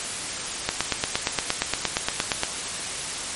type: click train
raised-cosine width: 0.2 ms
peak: -3 dBFS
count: 16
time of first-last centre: 0.69-2.434 s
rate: 8.6 Hz
effects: white hiss -30 dBFS RMS until 3.35 s + MP3 48 kbps